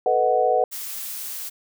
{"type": "chord", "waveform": "sine", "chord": "B dominant seventh", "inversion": "third", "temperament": "equal", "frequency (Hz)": [440, 493.9, 622.3, 740], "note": ["A4", "B4", "D#5", "F#5"], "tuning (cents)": [0, 0, 0, 0], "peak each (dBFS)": [-25, -21, -24, -20], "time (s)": [0.06, 0.64], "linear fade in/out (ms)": 2}
{"type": "noise", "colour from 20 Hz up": "blue", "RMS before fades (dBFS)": -32, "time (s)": [0.71, 1.5], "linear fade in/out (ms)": 20}
{"effects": []}